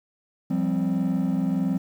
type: chord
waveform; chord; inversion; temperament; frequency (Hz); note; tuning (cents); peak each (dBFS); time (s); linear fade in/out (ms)
triangle; F suspended second; none; equal; 174.61 / 196 / 261.6; F3 / G3 / C4; 0 / 0 / 0; -23; 0.5-1.78; 10
effects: tanh soft clip ceiling -15 dBFS + 9-bit